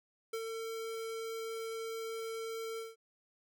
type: tone with ADSR envelope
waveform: square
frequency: 450.8 Hz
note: A4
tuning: 42 cents sharp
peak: -35 dBFS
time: 0.33-2.96 s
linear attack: 8 ms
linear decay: 55 ms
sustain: -4 dB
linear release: 180 ms
effects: none